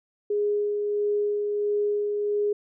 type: tone with tremolo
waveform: sine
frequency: 413.7 Hz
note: G#4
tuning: 7 cents flat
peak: -21 dBFS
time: 0.3-2.53 s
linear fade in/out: 5 ms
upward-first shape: sine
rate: 1.5 Hz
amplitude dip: 30%
effects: none